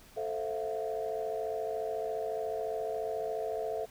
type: chord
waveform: sine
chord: F major seventh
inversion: first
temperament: equal with one note detuned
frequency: 440 / 523.3 / 659.3 / 713.5 Hz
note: A4 / C5 / E5 / F5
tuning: 0 / 0 / 0 / +37 cents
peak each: -35 / -40 / -36 / -40 dBFS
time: 0.16-3.86 s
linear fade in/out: 20 ms
effects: tanh soft clip ceiling -23 dBFS + pink hiss -57 dBFS RMS until 3.9 s